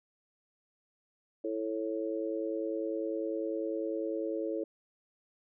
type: harmonic tone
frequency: 110 Hz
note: A2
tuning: in tune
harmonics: 3 / 4 / 5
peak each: -35 / -36 / -37 dBFS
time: 1.44-4.64 s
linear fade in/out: 5 ms
effects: none